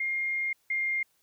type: tone pair in turn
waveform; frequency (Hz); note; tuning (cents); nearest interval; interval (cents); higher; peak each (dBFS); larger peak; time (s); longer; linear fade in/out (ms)
sine; 2125 / 2117; C7 / C7; +26 / +20; unison; 6; first; -27 / -26; second; 0-0.53 / 0.7-1.03; first; 5
effects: white hiss -70 dBFS RMS until 1.22 s